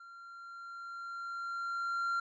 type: tone with level ramp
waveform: triangle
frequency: 1379 Hz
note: F6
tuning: 22 cents flat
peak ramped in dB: -48 to -28 dBFS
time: 0-2.2 s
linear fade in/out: 5 ms
effects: resampled to 16000 Hz